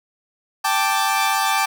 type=chord; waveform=sawtooth; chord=G suspended second; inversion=none; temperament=equal; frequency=784 / 880 / 1174.7 Hz; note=G5 / A5 / D6; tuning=0 / 0 / 0 cents; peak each=-18 dBFS; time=0.64-1.66 s; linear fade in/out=10 ms; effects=none